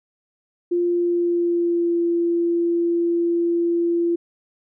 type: tone with pitch glide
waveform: sine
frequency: 349.2 to 341.4 Hz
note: F4 to F4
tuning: 0 to -39 cents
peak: -17 dBFS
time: 0.71-4.16 s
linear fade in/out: 10 ms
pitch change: -39 cents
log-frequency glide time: 0.83-2 s
effects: none